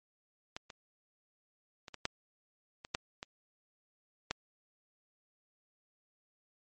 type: clicks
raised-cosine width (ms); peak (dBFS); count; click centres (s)
0.2; -22 / -29 / -28 / -26 / -14 / -28 / -14 / -23 / -15; 9; 0.565 / 0.702 / 1.882 / 1.943 / 2.054 / 2.849 / 2.949 / 3.229 / 4.31
effects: MP3 32 kbps